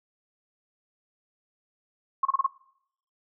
sine tone bursts, 1078 Hz, C#6, 49 cents flat, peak -19 dBFS, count 5, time 2.23-2.465 s, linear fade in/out 5 ms, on 23 ms, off 30 ms, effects noise-tail reverb RT60 0.7 s tail -21 dB re dry

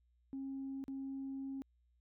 sine tone with dropouts, 270.3 Hz, C#4, 44 cents flat, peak -39 dBFS, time 0.33-1.62 s, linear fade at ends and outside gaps 0 ms, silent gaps 0.84-0.881 s, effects tanh soft clip ceiling -36 dBFS + added 60 Hz sine -70 dBFS peak until 2 s

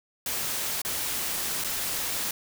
white noise with dropouts, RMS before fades -30 dBFS, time 0.26-2.31 s, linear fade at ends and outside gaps 2 ms, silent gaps 0.818-0.849 / 1.639-1.645 s, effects none

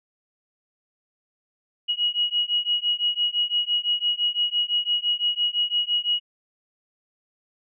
sine beating tone pair, 2900 / 2905.9 Hz, F#7 / F#7, -35 / -32 cents, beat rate 5.9 Hz, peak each -24 dBFS, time 1.88-6.2 s, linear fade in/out 20 ms, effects none

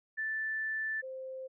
sine tone pair in turn, 1760 / 523.3 Hz, A6 / C5, 0 / 0 cents, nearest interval octave + major sixth, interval 2100 cents, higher first, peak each -32 / -39 dBFS, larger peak first, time 0.17-1.02 / 1.02-1.48 s, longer first, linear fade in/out 20 ms, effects none

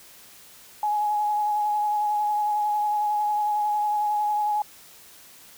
sine tone with vibrato, 838 Hz, G#5, 15 cents sharp, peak -21 dBFS, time 0.83-4.62 s, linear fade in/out 2 ms, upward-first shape sine, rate 11 Hz, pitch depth 18 cents each way, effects white hiss -49 dBFS RMS until 5.57 s

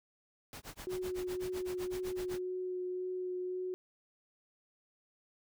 pink noise with tremolo, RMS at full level -45 dBFS, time 0.53-2.4 s, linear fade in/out 0 ms, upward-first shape sine, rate 7.9 Hz, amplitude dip 100%
sine tone with vibrato, 365.8 Hz, F#4, 20 cents flat, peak -35 dBFS, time 0.87-3.74 s, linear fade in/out 0 ms, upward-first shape sine, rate 1.9 Hz, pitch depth 10 cents each way
effects none

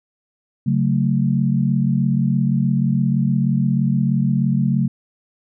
sine chord, F# minor, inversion second, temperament just, 138.75 / 185 / 222 Hz, C#3 / F#3 / A3, +2 / 0 / +16 cents, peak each -18 / -20 / -20 dBFS, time 0.66-4.88 s, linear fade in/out 10 ms, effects none

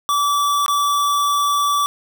square tone with dropouts, 1155 Hz, D6, 29 cents flat, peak -16 dBFS, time 0.09-1.86 s, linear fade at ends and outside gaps 0 ms, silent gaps 0.662-0.681 s, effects none

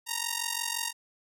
5% pulse ring-modulated tone, 932.3 Hz, A#5, in tune, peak -15 dBFS, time 0.06-0.93 s, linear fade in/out 50 ms, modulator 22.9 Hz, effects none

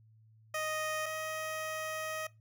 15% pulse tone pair in turn, 622.3 / 628.8 Hz, D#5 / D#5, 0 / +18 cents, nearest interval unison, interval 18 cents, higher second, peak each -27 / -30 dBFS, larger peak first, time 0.54-1.06 / 1.06-2.27 s, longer second, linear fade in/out 5 ms, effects noise-tail reverb RT60 0.2 s tail -19 dB re dry + added 110 Hz sine -59 dBFS peak until 2.4 s

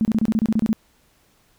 sine tone bursts, 220 Hz, A3, in tune, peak -15 dBFS, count 11, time 0.01-0.73 s, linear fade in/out 0 ms, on 40 ms, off 28 ms, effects pink hiss -60 dBFS RMS until 1.58 s

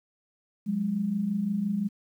sine tone pair together, 180 / 205.8 Hz, F#3 / G#3, -47 / -16 cents, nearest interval major second, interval 231 cents, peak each -32 / -26 dBFS, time 0.66-1.89 s, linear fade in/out 20 ms, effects 10-bit

